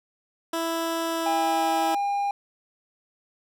15% pulse tone with pitch glide, 330.4 to 327 Hz, E4 to E4, +4 to -14 cents, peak -19 dBFS, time 0.53-1.95 s, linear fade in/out 5 ms, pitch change -18 cents, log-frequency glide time 1.03-1.68 s
triangle tone, 806 Hz, G5, 48 cents sharp, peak -21 dBFS, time 1.26-2.31 s, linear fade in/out 2 ms
effects none

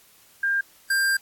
sine / square tone pair in turn, 1600 / 1590.8 Hz, G6 / G6, +35 / +25 cents, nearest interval unison, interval 10 cents, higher first, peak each -20 dBFS, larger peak neither, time 0.43-0.61 / 0.9-1.17 s, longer second, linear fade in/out 5 ms, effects white hiss -55 dBFS RMS until 1.21 s + AAC 64 kbps

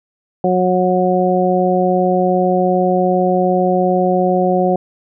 harmonic tone, 182.6 Hz, F#3, 23 cents flat, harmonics 1 / 2 / 3 / 4, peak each -17 / -17 / -17 / -17 dBFS, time 0.44-4.76 s, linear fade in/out 2 ms, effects none

